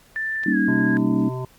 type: tone with pitch glide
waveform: sine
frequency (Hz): 1770 to 1642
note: A6 to G#6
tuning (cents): +10 to -20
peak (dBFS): -23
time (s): 0.16-0.97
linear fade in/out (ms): 0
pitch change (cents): -130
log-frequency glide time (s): 0.51-0.57
type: clicks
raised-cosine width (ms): 0.2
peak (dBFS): -24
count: 2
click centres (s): 0.434 / 0.438
type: chord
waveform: sine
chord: Eb dominant seventh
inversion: first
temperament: equal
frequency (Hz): 196 / 233.1 / 277.2 / 311.1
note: G3 / Bb3 / Db4 / Eb4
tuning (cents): 0 / 0 / 0 / 0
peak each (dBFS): -23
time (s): 0.46-1.29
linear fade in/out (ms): 5
type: harmonic tone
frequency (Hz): 127.9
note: C3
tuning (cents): -39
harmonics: 1 / 3 / 5 / 7 / 8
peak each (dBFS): -27 / -32 / -37 / -39 / -38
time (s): 0.68-1.45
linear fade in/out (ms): 2
effects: pink hiss -54 dBFS RMS until 1.58 s + Opus 48 kbps